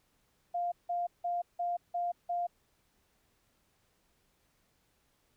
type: tone bursts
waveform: sine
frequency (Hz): 700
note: F5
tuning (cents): +4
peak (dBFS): -30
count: 6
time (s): 0.54-2.47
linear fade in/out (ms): 10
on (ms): 180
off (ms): 170
effects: pink hiss -73 dBFS RMS until 5.36 s